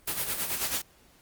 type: noise with tremolo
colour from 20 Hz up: white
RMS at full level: -28 dBFS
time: 0.07-0.82 s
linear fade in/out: 10 ms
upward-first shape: sine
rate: 9.2 Hz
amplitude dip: 60%
effects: pink hiss -60 dBFS RMS until 1.21 s + Opus 32 kbps